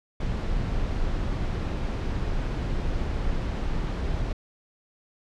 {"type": "noise", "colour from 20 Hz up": "brown", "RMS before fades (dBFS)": -27, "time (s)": [0.2, 4.33], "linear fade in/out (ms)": 5, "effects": ["low-pass 5000 Hz 12 dB/octave"]}